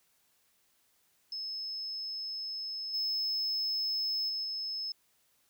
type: tone with level steps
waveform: sine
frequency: 5200 Hz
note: E8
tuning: 24 cents flat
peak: -35 / -27 / -31 / -33 dBFS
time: 1.32-4.92 s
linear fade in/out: 2 ms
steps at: 2.93 / 4.28 / 4.43 s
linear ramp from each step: 20 ms
effects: tanh soft clip ceiling -29 dBFS + white hiss -71 dBFS RMS until 5.49 s